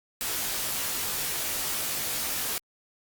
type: noise with comb filter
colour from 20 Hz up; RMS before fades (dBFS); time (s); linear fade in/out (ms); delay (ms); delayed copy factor
white; -30; 0.21-2.58; 0; 17; -0.95
effects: Opus 48 kbps